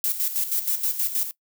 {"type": "noise with tremolo", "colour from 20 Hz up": "violet", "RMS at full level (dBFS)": -23, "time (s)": [0.04, 1.31], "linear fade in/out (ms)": 0, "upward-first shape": "square", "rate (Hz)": 6.3, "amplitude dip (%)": 65, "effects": ["noise-tail reverb RT60 0.1 s tail -20 dB re dry"]}